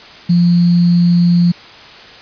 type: tone with sample-and-hold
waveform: sine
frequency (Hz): 174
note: F3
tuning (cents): -6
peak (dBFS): -7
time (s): 0.29-1.52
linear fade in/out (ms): 10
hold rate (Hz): 4410
effects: white hiss -36 dBFS RMS until 2.21 s + resampled to 11025 Hz